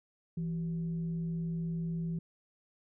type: tone with frequency modulation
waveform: sine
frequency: 166.7 Hz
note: E3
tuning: 20 cents sharp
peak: -32 dBFS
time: 0.37-2.19 s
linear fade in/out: 5 ms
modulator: 217 Hz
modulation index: 0.24
effects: none